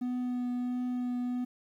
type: tone with vibrato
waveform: triangle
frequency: 247.5 Hz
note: B3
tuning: 4 cents sharp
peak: -28 dBFS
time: 0.01-1.45 s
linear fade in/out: 10 ms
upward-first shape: triangle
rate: 1.5 Hz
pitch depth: 13 cents each way
effects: 11-bit